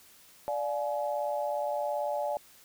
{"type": "chord", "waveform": "sine", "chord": "D diminished", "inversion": "none", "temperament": "just", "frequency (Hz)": [587.3, 704.8, 845.8], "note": ["D5", "F5", "Ab5"], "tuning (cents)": [0, 16, 31], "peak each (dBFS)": [-31, -36, -34], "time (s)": [0.48, 2.37], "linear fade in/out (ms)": 0, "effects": ["white hiss -57 dBFS RMS until 2.64 s"]}